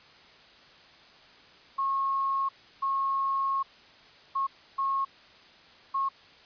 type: tone bursts at uneven times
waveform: sine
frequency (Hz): 1088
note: C#6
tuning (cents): -33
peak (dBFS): -25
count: 5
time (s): 1.78-2.49 / 2.82-3.63 / 4.35-4.47 / 4.78-5.05 / 5.94-6.09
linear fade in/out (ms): 10
effects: white hiss -54 dBFS RMS until 6.45 s + resampled to 11025 Hz